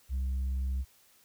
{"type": "tone", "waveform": "sine", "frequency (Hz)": 65.5, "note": "C2", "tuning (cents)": 2, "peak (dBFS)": -26, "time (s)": [0.09, 0.85], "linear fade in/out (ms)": 50, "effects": ["tanh soft clip ceiling -28 dBFS", "white hiss -63 dBFS RMS until 1.24 s"]}